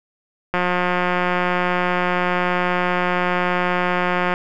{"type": "click train", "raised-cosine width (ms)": 0.5, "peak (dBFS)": -5, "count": 681, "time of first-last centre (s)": [0.54, 4.339], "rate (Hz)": 179, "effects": []}